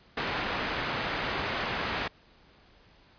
white low-pass noise, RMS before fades -32 dBFS, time 0.17-2.08 s, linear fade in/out 5 ms, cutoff 2200 Hz, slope 12 dB/octave, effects pink hiss -59 dBFS RMS until 3.18 s + resampled to 11025 Hz

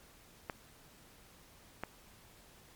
clicks, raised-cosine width 0.5 ms, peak -22 dBFS, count 2, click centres 0.498 / 1.836 s, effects pink hiss -60 dBFS RMS until 2.75 s + MP3 96 kbps

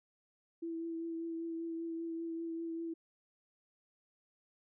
sine tone with vibrato, 330.9 Hz, E4, 7 cents sharp, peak -37 dBFS, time 0.62-2.94 s, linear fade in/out 10 ms, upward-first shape triangle, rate 5.1 Hz, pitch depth 20 cents each way, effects none

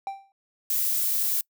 triangle tone with exponential decay, 784 Hz, G5, in tune, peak -24 dBFS, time 0.07-0.32 s, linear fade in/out 1 ms, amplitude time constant 53 ms
violet noise, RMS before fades -25 dBFS, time 0.7-1.41 s, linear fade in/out 2 ms
effects noise-tail reverb RT60 0.1 s tail -26 dB re dry

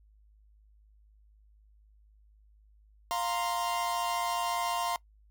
45% pulse chord, F suspended fourth, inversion none, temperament equal, 698.5 / 932.3 / 1046.5 Hz, F5 / Bb5 / C6, 0 / 0 / 0 cents, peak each -34 dBFS, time 3.11-4.96 s, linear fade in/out 0 ms, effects noise-tail reverb RT60 0.1 s tail -21 dB re dry + added 52 Hz sine -58 dBFS peak until 5.3 s

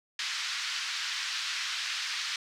white band-pass noise, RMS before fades -34 dBFS, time 0.19-2.36 s, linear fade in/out 2 ms, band 1300 to 5200 Hz, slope 24 dB/octave, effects none

